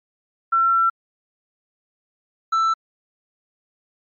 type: tone pair in turn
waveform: sine / triangle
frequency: 1351 / 1327.8 Hz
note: E6 / E6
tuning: +42 / +12 cents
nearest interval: unison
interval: 30 cents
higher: first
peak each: -14 dBFS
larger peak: neither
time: 0.52-0.9 / 2.52-2.74 s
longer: first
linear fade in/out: 10 ms
effects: MP3 32 kbps